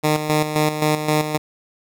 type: tone with tremolo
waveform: 10% pulse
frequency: 152.6 Hz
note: D#3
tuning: 33 cents flat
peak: -7 dBFS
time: 0.03-1.38 s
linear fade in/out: 20 ms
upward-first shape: square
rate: 3.8 Hz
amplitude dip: 60%
effects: none